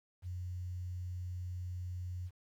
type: tone with quantisation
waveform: sine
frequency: 90 Hz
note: F#2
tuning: 47 cents flat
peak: -38 dBFS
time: 0.22-2.31 s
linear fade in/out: 50 ms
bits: 11
effects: none